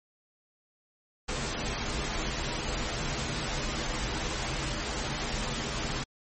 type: noise with comb filter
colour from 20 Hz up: pink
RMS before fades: -32 dBFS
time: 1.28-6.04 s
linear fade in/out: 10 ms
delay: 11 ms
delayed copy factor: -0.7
effects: MP3 32 kbps